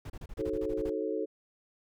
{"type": "noise bursts", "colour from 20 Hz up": "brown", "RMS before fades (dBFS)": -41, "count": 11, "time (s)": [0.05, 0.899], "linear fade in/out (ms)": 5, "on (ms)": 49, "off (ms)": 31}
{"type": "chord", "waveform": "sine", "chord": "D# half-diminished seventh", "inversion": "none", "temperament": "equal with one note detuned", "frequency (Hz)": [311.1, 370, 440, 541.7], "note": ["D#4", "F#4", "A4", "C#5"], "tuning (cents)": [0, 0, 0, -40], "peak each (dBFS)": [-36, -37, -33, -38], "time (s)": [0.38, 1.26], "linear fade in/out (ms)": 20}
{"effects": []}